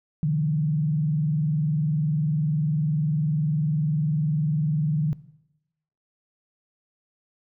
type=tone with vibrato; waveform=sine; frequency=152.6 Hz; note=D#3; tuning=33 cents flat; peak=-20 dBFS; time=0.23-5.13 s; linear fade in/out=0 ms; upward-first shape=sine; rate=20 Hz; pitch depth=170 cents each way; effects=noise-tail reverb RT60 0.9 s tail -20 dB re dry